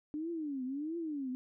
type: tone with vibrato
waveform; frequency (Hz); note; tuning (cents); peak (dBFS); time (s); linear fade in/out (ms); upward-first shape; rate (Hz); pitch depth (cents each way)
sine; 293.7; D4; 0; -35; 0.14-1.35; 0; triangle; 1.5; 280
effects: none